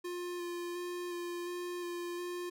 square tone with vibrato, 351.3 Hz, F4, 10 cents sharp, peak -38 dBFS, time 0.04-2.5 s, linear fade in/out 10 ms, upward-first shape square, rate 1.4 Hz, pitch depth 12 cents each way, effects none

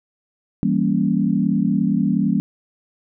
sine chord, E diminished seventh, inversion none, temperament equal, 164.81 / 196 / 233.1 / 277.2 Hz, E3 / G3 / Bb3 / Db4, 0 / 0 / 0 / 0 cents, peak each -23 / -19 / -21 / -23 dBFS, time 0.63-2.4 s, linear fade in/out 0 ms, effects none

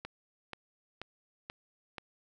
click train, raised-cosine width 0.3 ms, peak -24 dBFS, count 5, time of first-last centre 0.05-1.982 s, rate 2.07 Hz, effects none

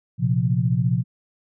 sine chord, Bb suspended second, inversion none, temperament just, 116.54 / 131.11 / 174.81 Hz, Bb2 / C3 / F3, 0 / +4 / +2 cents, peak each -22 / -21 / -23 dBFS, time 0.18-1.04 s, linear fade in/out 50 ms, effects none

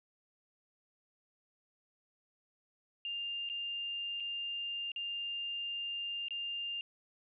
sine tone with dropouts, 2801 Hz, F7, 4 cents sharp, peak -36 dBFS, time 3.05-6.81 s, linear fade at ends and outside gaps 1 ms, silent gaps 3.49-3.498 / 4.201-4.204 / 4.918-4.961 / 6.284-6.307 s, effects none

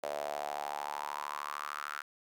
sawtooth tone with high-pass filter sweep, 73.2 Hz, D2, 5 cents flat, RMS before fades -39 dBFS, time 0.03-2.02 s, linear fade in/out 5 ms, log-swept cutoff 600 to 1400 Hz, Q 5.6, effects none

